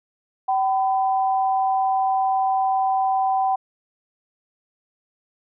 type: tone pair together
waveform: sine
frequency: 767.4 / 1005 Hz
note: G5 / B5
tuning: -37 / +30 cents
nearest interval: perfect fourth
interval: 467 cents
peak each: -18 / -27 dBFS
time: 0.48-3.56 s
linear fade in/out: 10 ms
effects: none